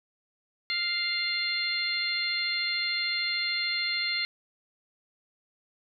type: harmonic tone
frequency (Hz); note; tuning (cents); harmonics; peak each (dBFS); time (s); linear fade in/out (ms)
698.5; F5; 0; 2 / 3 / 4 / 5 / 6; -40 / -30 / -38 / -37 / -30; 0.7-4.25; 0
effects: none